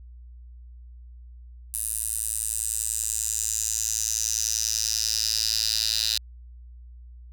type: tone with high-pass filter sweep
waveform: 10% pulse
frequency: 110.3 Hz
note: A2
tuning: 5 cents sharp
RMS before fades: -27 dBFS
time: 1.74-6.18 s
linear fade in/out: 0 ms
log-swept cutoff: 10000 to 4300 Hz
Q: 4.5
effects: added 60 Hz sine -42 dBFS peak until 7.32 s